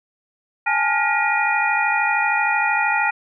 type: tone cluster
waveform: sine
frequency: 821 / 874 / 1416 / 1901 / 2436 Hz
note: G#5 / A5 / F6 / A#6 / D#7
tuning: -20 / -12 / +23 / +33 / -37 cents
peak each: -23 dBFS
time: 0.66-3.11 s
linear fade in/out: 10 ms
effects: none